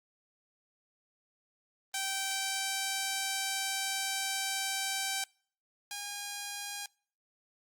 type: tone pair in turn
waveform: 5% pulse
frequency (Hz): 777 / 814.2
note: G5 / G#5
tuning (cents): -16 / -35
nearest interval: minor second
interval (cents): 81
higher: second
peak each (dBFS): -20 / -26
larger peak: first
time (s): 1.94-5.24 / 5.91-6.86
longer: first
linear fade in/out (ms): 2
effects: noise-tail reverb RT60 0.5 s tail -26 dB re dry + Opus 32 kbps